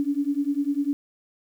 sine beating tone pair, 280 / 290 Hz, C#4 / D4, +18 / -22 cents, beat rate 10 Hz, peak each -25 dBFS, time 0-0.93 s, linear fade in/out 0 ms, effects 9-bit

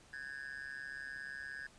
triangle tone with amplitude modulation, 1655 Hz, G#6, 6 cents flat, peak -37 dBFS, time 0.13-1.67 s, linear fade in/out 5 ms, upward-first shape sine, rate 137 Hz, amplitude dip 100%, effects pink hiss -62 dBFS RMS until 1.78 s + resampled to 22050 Hz

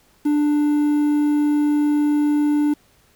triangle tone with quantisation, 295.5 Hz, D4, 11 cents sharp, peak -13 dBFS, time 0.25-2.74 s, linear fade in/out 10 ms, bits 7, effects pink hiss -57 dBFS RMS until 3.15 s

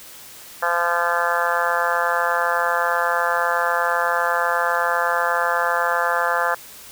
harmonic tone, 172 Hz, F3, 26 cents flat, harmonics 3 / 4 / 5 / 6 / 7 / 8 / 9 / 10, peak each -26 / -26 / -26 / -26 / -26 / -26 / -26 / -26 dBFS, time 0.62-6.55 s, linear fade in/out 10 ms, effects white hiss -41 dBFS RMS until 6.91 s

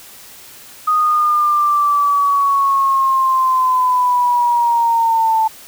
sine linear sweep, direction down, 1244.5 to 880 Hz, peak -11 dBFS, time 0.87-5.48 s, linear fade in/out 10 ms, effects white hiss -39 dBFS RMS until 5.67 s

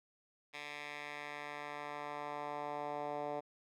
10% pulse tone with band-pass filter sweep, 146.83 Hz, D3, in tune, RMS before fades -43 dBFS, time 0.53-3.41 s, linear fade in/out 20 ms, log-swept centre 2600 to 640 Hz, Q 1.5, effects none

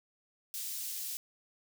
white high-pass noise, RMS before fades -39 dBFS, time 0.54-1.17 s, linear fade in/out 0 ms, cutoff 4200 Hz, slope 12 dB/octave, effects none

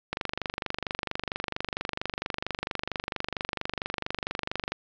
click train, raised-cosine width 0.3 ms, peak -13 dBFS, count 113, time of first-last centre 0.13-4.72 s, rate 24.4 Hz, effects resampled to 16000 Hz + 7-bit

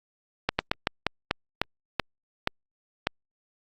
slowing click train, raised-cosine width 0.3 ms, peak -6 dBFS, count 10, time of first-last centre 0.49-3.07 s, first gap 100 ms, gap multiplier 1.25, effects Opus 48 kbps

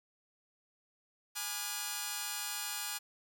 5% pulse chord, G# diminished seventh, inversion none, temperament just, 830.6 / 996.7 / 1196.1 / 1435.3 Hz, G#5 / B5 / D6 / F6, 0 / +16 / +31 / +47 cents, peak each -29 / -35 / -32 / -30 dBFS, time 1.35-2.99 s, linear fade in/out 20 ms, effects none

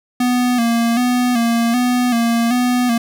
square tone with vibrato, 239.8 Hz, A#3, 49 cents sharp, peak -14 dBFS, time 0.2-2.98 s, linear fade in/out 5 ms, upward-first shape square, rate 1.3 Hz, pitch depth 54 cents each way, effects none

